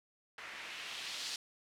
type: noise with low-pass filter sweep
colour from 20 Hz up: blue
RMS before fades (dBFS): -44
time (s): 0.38-1.36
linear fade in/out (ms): 2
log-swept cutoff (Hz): 1800 to 4700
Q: 1.5
effects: none